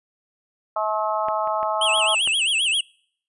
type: harmonic tone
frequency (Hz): 214.8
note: A3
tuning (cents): -41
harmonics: 3 / 4 / 5 / 6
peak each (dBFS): -25 / -26 / -27 / -28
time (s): 0.76-2.15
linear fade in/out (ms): 5
type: clicks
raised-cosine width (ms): 0.5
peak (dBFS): -18 / -26 / -21 / -27 / -18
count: 5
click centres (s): 1.285 / 1.474 / 1.63 / 1.979 / 2.275
type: tone with vibrato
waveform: square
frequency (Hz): 2936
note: F#7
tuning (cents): -14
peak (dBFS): -19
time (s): 1.81-2.81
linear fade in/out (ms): 5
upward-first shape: sine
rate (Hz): 7.6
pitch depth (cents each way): 220
effects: noise-tail reverb RT60 0.6 s tail -26 dB re dry + resampled to 24000 Hz